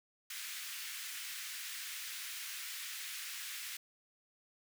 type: high-pass noise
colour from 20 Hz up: pink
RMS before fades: -44 dBFS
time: 0.3-3.77 s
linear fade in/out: 5 ms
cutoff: 1700 Hz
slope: 24 dB/octave
effects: none